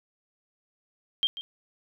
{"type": "tone with echo", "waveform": "sine", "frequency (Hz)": 3183, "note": "G7", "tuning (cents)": 26, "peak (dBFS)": -21, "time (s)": [1.23, 1.27], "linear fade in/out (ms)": 0, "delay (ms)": 140, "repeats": 1, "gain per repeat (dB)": -13, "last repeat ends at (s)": 1.41, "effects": []}